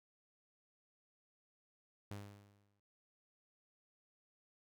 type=tone with exponential decay; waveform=sawtooth; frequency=101.5 Hz; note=G#2; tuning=39 cents flat; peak=-39 dBFS; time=2.11-2.8 s; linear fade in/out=0 ms; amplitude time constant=150 ms; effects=none